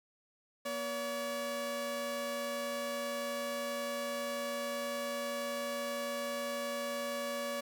sawtooth tone pair together, 239.2 / 568.9 Hz, A#3 / C#5, +45 / +45 cents, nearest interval octave + minor third, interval 1500 cents, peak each -39 / -32 dBFS, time 0.65-7.61 s, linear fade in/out 10 ms, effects 10-bit

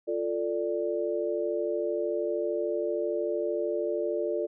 sine chord, D minor, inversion first, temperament equal with one note detuned, 349.2 / 442.3 / 587.3 Hz, F4 / A4 / D5, 0 / +9 / 0 cents, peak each -31 dBFS, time 0.07-4.47 s, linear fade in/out 20 ms, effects none

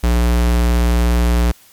square tone, 59.4 Hz, A#1, 33 cents sharp, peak -12 dBFS, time 0.03-1.52 s, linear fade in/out 10 ms, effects white hiss -47 dBFS RMS until 1.72 s + MP3 96 kbps

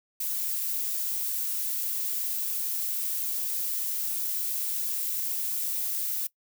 violet noise, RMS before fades -30 dBFS, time 0.2-6.27 s, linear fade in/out 5 ms, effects noise-tail reverb RT60 0.1 s tail -21 dB re dry

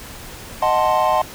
triangle chord, D# diminished seventh, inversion none, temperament equal, 622.3 / 740 / 880 / 1046.5 Hz, D#5 / F#5 / A5 / C6, 0 / 0 / 0 / 0 cents, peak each -18 dBFS, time 0.62-1.22 s, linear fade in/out 5 ms, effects pink hiss -36 dBFS RMS until 1.34 s

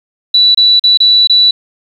sine tone with dropouts, 3951 Hz, B7, in tune, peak -4 dBFS, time 0.34-1.51 s, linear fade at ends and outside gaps 5 ms, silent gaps 0.547-0.573 / 0.796-0.838 / 0.974-1.002 / 1.273-1.296 s, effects 7-bit

